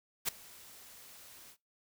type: noise with ADSR envelope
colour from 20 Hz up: white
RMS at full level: -30 dBFS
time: 0.25-1.57 s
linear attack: 35 ms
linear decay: 4 ms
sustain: -24 dB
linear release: 73 ms
effects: noise-tail reverb RT60 0.2 s tail -21 dB re dry